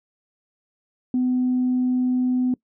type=tone; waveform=sine; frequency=252.1 Hz; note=B3; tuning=36 cents sharp; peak=-17 dBFS; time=1.14-2.54 s; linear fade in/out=2 ms; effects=noise-tail reverb RT60 0.1 s tail -23 dB re dry + tanh soft clip ceiling -14 dBFS

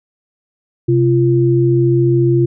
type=tone pair together; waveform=sine; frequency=130 / 344.2 Hz; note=C3 / F4; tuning=-11 / -25 cents; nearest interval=octave + perfect fourth; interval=1686 cents; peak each=-12 dBFS; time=0.88-2.46 s; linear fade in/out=10 ms; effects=none

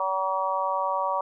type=harmonic tone; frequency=190 Hz; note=F#3; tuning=46 cents sharp; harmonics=3 / 4 / 5 / 6; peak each=-30 / -32 / -27 / -29 dBFS; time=0-1.21 s; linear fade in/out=2 ms; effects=none

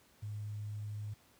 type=tone with quantisation; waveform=sine; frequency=104.9 Hz; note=G#2; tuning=18 cents sharp; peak=-38 dBFS; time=0.22-1.14 s; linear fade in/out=10 ms; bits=11; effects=pink hiss -66 dBFS RMS until 1.39 s + high-pass 60 Hz 12 dB/octave

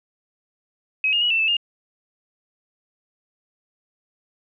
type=tone with pitch steps; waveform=sine; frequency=2546 / 2839 / 2915 / 2674 / 2629 / 2825 Hz; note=D#7 / F7 / F#7 / E7 / E7 / F7; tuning=+39 / +28 / -26 / +24 / -5 / +19 cents; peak=-17 dBFS; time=1.04-1.568 s; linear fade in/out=2 ms; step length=88 ms; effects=none

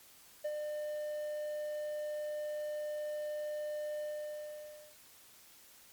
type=tone with ADSR envelope; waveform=triangle; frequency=600 Hz; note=D5; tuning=37 cents sharp; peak=-30 dBFS; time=0.44-4.96 s; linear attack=13 ms; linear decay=44 ms; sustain=-4 dB; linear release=960 ms; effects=white hiss -59 dBFS RMS until 5.92 s + MP3 96 kbps

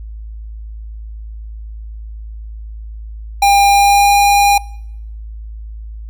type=tone with pitch glide; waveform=square; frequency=802 to 809 Hz; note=G5 to G#5; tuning=+39 to -46 cents; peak=-8 dBFS; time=3.42-4.58 s; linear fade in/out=5 ms; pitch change=+15 cents; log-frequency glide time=3.69-4.12 s; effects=noise-tail reverb RT60 0.8 s tail -24 dB re dry + added 54 Hz sine -26 dBFS peak until 6.09 s

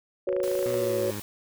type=chord; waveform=sine; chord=F# suspended fourth; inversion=none; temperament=just; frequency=370 / 493.3 / 555 Hz; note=F#4 / B4 / C#5; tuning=0 / -2 / +2 cents; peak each=-28 / -31 / -27 dBFS; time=0.27-1.11 s; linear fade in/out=5 ms
type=click train; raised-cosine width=0.5 ms; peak=-24 dBFS; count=13; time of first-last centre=0.29-0.741 s; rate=26.6 Hz
type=noise; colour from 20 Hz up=white; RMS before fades=-41 dBFS; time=0.43-1.22 s; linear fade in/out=0 ms
type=linear sweep; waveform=15% pulse; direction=down; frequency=123.47 to 100.9 Hz; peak=-27 dBFS; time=0.66-1.2 s; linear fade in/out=0 ms
effects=none

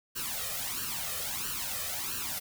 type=noise with flanger; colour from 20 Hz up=white; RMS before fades=-35 dBFS; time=0.15-2.4 s; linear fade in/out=20 ms; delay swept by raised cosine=0.69 to 1.65 ms; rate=1.5 Hz; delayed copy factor=+0.8; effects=none

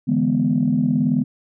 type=chord; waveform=sine; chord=E dominant seventh; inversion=third; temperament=equal; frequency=146.83 / 164.81 / 207.7 / 246.9 Hz; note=D3 / E3 / G#3 / B3; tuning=0 / 0 / 0 / 0 cents; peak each=-23 / -23 / -21 / -18 dBFS; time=0.07-1.24 s; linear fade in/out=20 ms; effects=tanh soft clip ceiling -7 dBFS

